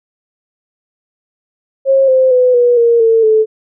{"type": "tone with pitch steps", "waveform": "sine", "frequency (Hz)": [539, 520.3, 502.3, 484.9, 468.1, 451.9, 436.3], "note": ["C#5", "C5", "B4", "B4", "A#4", "A4", "A4"], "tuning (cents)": [-49, -10, 29, -32, 7, 46, -15], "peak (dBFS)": -6, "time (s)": [1.85, 3.46], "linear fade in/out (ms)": 50, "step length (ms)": 230, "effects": []}